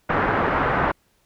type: low-pass noise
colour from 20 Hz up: white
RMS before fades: -21 dBFS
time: 0.09-0.92 s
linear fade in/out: 10 ms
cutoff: 1600 Hz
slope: 24 dB/octave
effects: pink hiss -64 dBFS RMS until 1.25 s